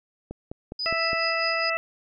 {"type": "click train", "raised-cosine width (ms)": 2, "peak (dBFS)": -21, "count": 5, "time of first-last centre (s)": [0.31, 1.131], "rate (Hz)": 4.87}
{"type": "tone with tremolo", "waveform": "sine", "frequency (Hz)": 4978, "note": "D#8", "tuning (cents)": 0, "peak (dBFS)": -26, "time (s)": [0.79, 1.7], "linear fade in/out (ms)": 5, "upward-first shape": "sine", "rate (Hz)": 4.8, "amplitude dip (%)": 65}
{"type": "harmonic tone", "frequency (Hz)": 659.3, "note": "E5", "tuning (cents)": 0, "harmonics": [1, 2, 3, 4], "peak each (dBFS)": [-29, -29, -29, -29], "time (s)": [0.86, 1.77], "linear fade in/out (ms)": 0}
{"effects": []}